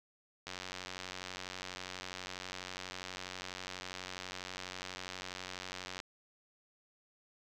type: click train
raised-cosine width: 0.2 ms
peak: -24 dBFS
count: 511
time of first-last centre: 0.47-6.001 s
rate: 92.2 Hz
effects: none